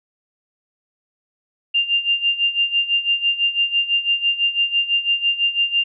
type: tone with tremolo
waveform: sine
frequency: 2794 Hz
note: F7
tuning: in tune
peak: -13 dBFS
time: 1.74-5.84 s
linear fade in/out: 10 ms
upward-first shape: sine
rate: 6 Hz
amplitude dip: 80%
effects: none